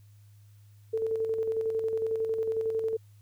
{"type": "tone with tremolo", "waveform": "sine", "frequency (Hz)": 445.5, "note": "A4", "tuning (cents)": 22, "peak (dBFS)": -25, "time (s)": [0.93, 2.97], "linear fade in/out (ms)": 10, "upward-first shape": "square", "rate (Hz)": 11, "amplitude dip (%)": 40, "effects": ["added 103 Hz sine -52 dBFS peak until 3.21 s", "white hiss -69 dBFS RMS until 3.21 s"]}